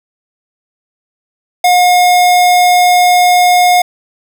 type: tone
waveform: square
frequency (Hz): 718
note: F5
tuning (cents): +48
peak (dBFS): -6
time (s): 1.64-3.82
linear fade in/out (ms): 5
effects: none